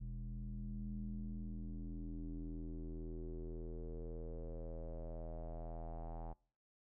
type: tone with low-pass filter sweep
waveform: square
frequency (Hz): 40.94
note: E1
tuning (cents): -11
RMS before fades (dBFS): -45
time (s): 0-6.34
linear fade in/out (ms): 20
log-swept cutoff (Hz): 160 to 800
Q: 5
effects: noise-tail reverb RT60 0.5 s tail -25 dB re dry